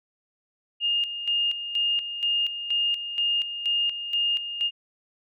sine tone with tremolo, 2830 Hz, F7, 22 cents sharp, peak -21 dBFS, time 0.8-4.71 s, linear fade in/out 50 ms, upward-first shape square, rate 2.1 Hz, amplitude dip 65%, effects none

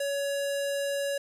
square tone with low-pass filter, 562 Hz, C#5, 24 cents sharp, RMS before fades -30 dBFS, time 0-1.18 s, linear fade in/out 5 ms, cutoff 11000 Hz, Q 1.4, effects 9-bit

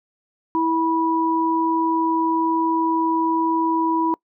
sine tone pair together, 326.4 / 978.1 Hz, E4 / B5, -17 / -17 cents, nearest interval octave + perfect fifth, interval 1900 cents, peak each -20 dBFS, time 0.55-4.14 s, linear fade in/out 0 ms, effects noise-tail reverb RT60 0.1 s tail -25 dB re dry

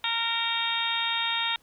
harmonic tone, 461.6 Hz, A#4, 17 cents flat, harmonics 2 / 3 / 4 / 5 / 6 / 7 / 8, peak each -33 / -35 / -35 / -34 / -35 / -33 / -29 dBFS, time 0.04-1.56 s, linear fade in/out 2 ms, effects pink hiss -62 dBFS RMS until 1.62 s

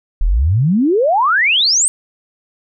sine exponential sweep, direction up, 34.25 to 8870 Hz, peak -10 dBFS, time 0.21-1.88 s, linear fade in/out 0 ms, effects none

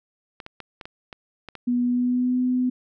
clicks, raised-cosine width 0.3 ms, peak -21 dBFS, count 8, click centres 0.402 / 0.464 / 0.603 / 0.812 / 0.855 / 1.128 / 1.487 / 1.553 s
sine tone with pitch glide, 244.3 to 251.7 Hz, B3 to B3, -19 to +33 cents, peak -19 dBFS, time 1.67-2.7 s, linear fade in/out 10 ms, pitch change +52 cents, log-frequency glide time 1.83-2.39 s
effects none

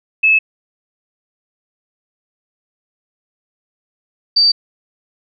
sine tone pair in turn, 2600 / 4633 Hz, E7 / D8, -24 / -24 cents, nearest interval minor seventh, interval 1000 cents, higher second, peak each -8 dBFS, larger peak neither, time 0.23-0.39 / 4.36-4.52 s, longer neither, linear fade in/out 10 ms, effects none

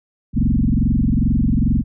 sine tone with frequency modulation, 140 Hz, C#3, 18 cents sharp, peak -13 dBFS, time 0.33-1.84 s, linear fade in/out 50 ms, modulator 22.4 Hz, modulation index 5.2, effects none

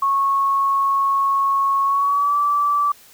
sine tone with pitch glide, 1100 to 1160 Hz, C#6 to D6, -14 to -22 cents, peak -15 dBFS, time 0.02-2.92 s, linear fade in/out 5 ms, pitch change +92 cents, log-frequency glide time 1.84-2.37 s, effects white hiss -48 dBFS RMS until 3.13 s

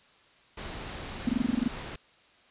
pink noise, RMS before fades -39 dBFS, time 0.57-1.96 s, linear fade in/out 5 ms
sine tone bursts, 241.9 Hz, B3, 36 cents flat, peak -21 dBFS, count 10, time 1.27-1.679 s, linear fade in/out 5 ms, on 22 ms, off 21 ms
effects white hiss -60 dBFS RMS until 2.5 s + resampled to 8000 Hz

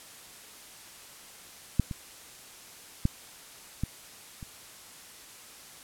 clicks, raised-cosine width 5 ms, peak -9 / -22 / -11 / -16 / -28 dBFS, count 5, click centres 1.797 / 1.912 / 3.054 / 3.836 / 4.428 s, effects white hiss -49 dBFS RMS until 5.83 s + low-pass 12000 Hz 12 dB/octave

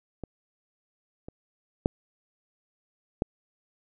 clicks, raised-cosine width 2 ms, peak -22 / -26 / -8 / -11 dBFS, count 4, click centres 0.237 / 1.285 / 1.859 / 3.221 s, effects none

